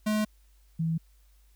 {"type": "tone pair in turn", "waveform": ["square", "sine"], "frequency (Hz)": [213.4, 162.87], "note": ["G#3", "E3"], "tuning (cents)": [47, -21], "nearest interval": "perfect fourth", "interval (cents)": 468, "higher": "first", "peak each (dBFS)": -25, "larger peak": "neither", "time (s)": [[0.06, 0.25], [0.79, 0.98]], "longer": "neither", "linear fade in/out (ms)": 10, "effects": ["added 50 Hz sine -57 dBFS peak until 1.55 s", "white hiss -69 dBFS RMS until 1.55 s"]}